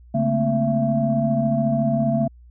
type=tone cluster; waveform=sine; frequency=141.4 / 212.2 / 226.6 / 259.9 / 670 Hz; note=C#3 / G#3 / A#3 / C4 / E5; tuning=+35 / +38 / -49 / -11 / +28 cents; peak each=-23 / -28 / -21 / -29 / -22 dBFS; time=0.14-2.28 s; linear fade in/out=10 ms; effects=tanh soft clip ceiling -7 dBFS + added 60 Hz sine -44 dBFS peak until 2.5 s